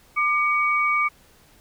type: tone pair together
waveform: sine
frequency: 1195 / 2256 Hz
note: D6 / C#7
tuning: +30 / +30 cents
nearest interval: major seventh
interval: 1100 cents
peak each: -21 dBFS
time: 0.16-1.09 s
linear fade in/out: 20 ms
effects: pink hiss -55 dBFS RMS until 1.6 s